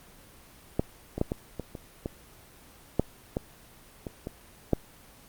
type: clicks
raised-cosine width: 2 ms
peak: -10 / -18 / -10 / -15 / -19 / -24 / -17 / -8 / -14 / -21 / -20 / -8 dBFS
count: 12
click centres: 0.795 / 1.18 / 1.214 / 1.319 / 1.597 / 1.752 / 2.059 / 2.996 / 3.369 / 4.068 / 4.271 / 4.733 s
effects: pink hiss -53 dBFS RMS until 5.28 s + Opus 24 kbps